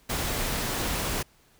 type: noise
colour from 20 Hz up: pink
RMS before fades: -29 dBFS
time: 0.09-1.23 s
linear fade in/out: 10 ms
effects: pink hiss -61 dBFS RMS until 1.59 s